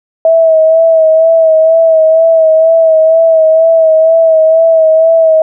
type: tone with vibrato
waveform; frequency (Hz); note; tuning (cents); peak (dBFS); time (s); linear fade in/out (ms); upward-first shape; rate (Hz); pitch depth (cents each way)
sine; 646; E5; -35; -3; 0.25-5.42; 2; sine; 2.1; 32
effects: none